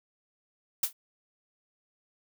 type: noise with exponential decay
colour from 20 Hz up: blue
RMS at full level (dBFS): -21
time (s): 0.83-0.93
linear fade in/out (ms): 5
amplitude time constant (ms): 21
effects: none